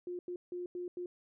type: tone bursts at uneven times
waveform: sine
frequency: 355.6 Hz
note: F4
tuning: 31 cents sharp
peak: -37 dBFS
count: 5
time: 0.07-0.19 / 0.28-0.36 / 0.52-0.66 / 0.75-0.88 / 0.97-1.06 s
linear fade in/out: 2 ms
effects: none